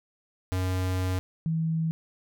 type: tone pair in turn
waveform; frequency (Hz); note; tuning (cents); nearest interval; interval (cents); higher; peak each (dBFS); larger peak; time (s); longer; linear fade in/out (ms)
square / sine; 92.5 / 161.83; F#2 / E3; 0 / -32; minor seventh; 968; second; -26 / -24; second; 0.52-1.19 / 1.46-1.91; first; 0
effects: none